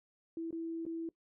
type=tone with dropouts; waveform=sine; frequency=329.6 Hz; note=E4; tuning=in tune; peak=-36 dBFS; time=0.37-1.09 s; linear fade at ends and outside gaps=2 ms; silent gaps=0.508-0.527 / 0.853-0.864 s; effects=noise-tail reverb RT60 0.1 s tail -20 dB re dry